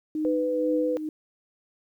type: tone with tremolo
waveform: sine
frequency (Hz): 308.5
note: D#4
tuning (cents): -15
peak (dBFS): -23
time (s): 0.15-1.09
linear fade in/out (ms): 2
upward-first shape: triangle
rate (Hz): 2.1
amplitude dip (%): 65
type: tone with vibrato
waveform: sine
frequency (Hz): 498.1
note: B4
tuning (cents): +15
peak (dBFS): -24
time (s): 0.25-0.97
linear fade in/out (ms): 0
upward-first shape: triangle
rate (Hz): 5.2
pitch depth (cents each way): 8
effects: 10-bit